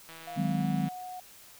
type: click train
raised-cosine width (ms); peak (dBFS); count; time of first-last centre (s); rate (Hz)
0.3; -31; 131; 0.09-0.888; 163
type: tone with pitch glide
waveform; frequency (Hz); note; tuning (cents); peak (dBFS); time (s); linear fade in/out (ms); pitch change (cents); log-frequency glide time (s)
sine; 701 to 732; F5 to F#5; +6 to -19; -38; 0.27-1.2; 5; +75; 0.49-0.66
type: chord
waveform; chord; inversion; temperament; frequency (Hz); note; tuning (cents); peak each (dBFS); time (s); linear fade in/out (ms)
sine; Ab dominant seventh; second; just; 155.74 / 186.89 / 207.7 / 259.6; Eb3 / Gb3 / Ab3 / C4; +2 / +18 / 0 / -13; -31 / -31 / -32 / -34; 0.36-0.89; 20
effects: white hiss -53 dBFS RMS until 1.59 s